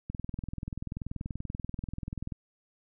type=click train; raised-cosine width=5 ms; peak=-23 dBFS; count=47; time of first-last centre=0.1-2.322 s; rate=20.7 Hz; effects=none